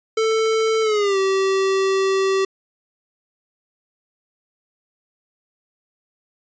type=tone with pitch glide; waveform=square; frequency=443.1 to 385.7 Hz; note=A4 to G4; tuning=+12 to -28 cents; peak=-17 dBFS; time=0.17-2.45 s; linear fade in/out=5 ms; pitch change=-240 cents; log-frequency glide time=0.82-1.18 s; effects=resampled to 16000 Hz